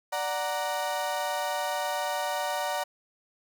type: chord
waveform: 35% pulse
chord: D augmented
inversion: none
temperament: equal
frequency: 587.3 / 740 / 932.3 Hz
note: D5 / F#5 / A#5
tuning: 0 / 0 / 0 cents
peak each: -31 dBFS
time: 0.12-2.84 s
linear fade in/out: 10 ms
effects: none